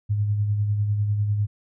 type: tone with tremolo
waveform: sine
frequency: 103.83 Hz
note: G#2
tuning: in tune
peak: -18 dBFS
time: 0.09-1.47 s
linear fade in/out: 20 ms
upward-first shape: sine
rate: 10 Hz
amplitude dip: 40%
effects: none